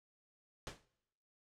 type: noise with exponential decay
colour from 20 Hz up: pink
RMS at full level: -42 dBFS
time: 0.67-0.85 s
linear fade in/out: 0 ms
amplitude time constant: 39 ms
effects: noise-tail reverb RT60 0.9 s tail -23 dB re dry + low-pass 7000 Hz 12 dB/octave